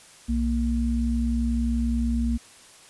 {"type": "tone pair together", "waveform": "sine", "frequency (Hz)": [61.7, 232.9], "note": ["B1", "A#3"], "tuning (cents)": [-1, -1], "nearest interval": "octave + major seventh", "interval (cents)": 2300, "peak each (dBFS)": -24, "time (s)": [0.28, 2.38], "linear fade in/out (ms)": 20, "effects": ["white hiss -50 dBFS RMS until 2.89 s", "resampled to 24000 Hz"]}